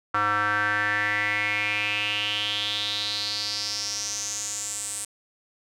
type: tone with band-pass filter sweep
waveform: square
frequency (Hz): 103.83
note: G#2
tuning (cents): 0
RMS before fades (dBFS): -27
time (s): 0.14-5.05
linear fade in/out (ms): 5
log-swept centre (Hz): 1300 to 8600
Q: 5.8
effects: none